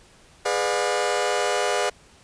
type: chord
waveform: sawtooth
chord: G# diminished seventh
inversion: none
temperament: just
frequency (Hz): 415.3 / 498.4 / 598 / 717.6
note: G#4 / B4 / D5 / F5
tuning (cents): 0 / +16 / +31 / +47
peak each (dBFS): -23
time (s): 0.45-1.9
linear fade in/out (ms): 10
effects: pink hiss -53 dBFS RMS until 2.23 s + resampled to 22050 Hz